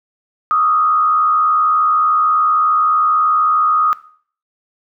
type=tone with frequency modulation; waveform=sine; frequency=1244.5 Hz; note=D#6; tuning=in tune; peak=-11 dBFS; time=0.51-3.93 s; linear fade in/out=0 ms; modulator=76.6 Hz; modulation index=0.63; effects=noise-tail reverb RT60 0.5 s tail -18 dB re dry